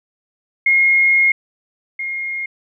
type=tone pair in turn; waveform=sine; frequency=2148 / 2139 Hz; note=C7 / C7; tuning=+45 / +38 cents; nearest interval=unison; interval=7 cents; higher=first; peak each=-10 / -21 dBFS; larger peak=first; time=0.66-1.32 / 1.99-2.46 s; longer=first; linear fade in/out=5 ms; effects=none